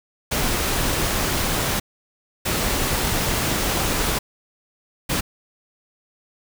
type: noise bursts at uneven times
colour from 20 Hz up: pink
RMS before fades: -22 dBFS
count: 3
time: 0.31-1.8 / 2.45-4.19 / 5.09-5.21 s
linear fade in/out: 10 ms
effects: none